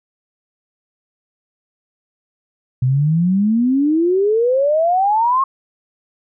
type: exponential sweep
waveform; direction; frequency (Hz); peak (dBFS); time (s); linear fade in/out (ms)
sine; up; 123.5 to 1098; -12; 2.82-5.44; 5
effects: none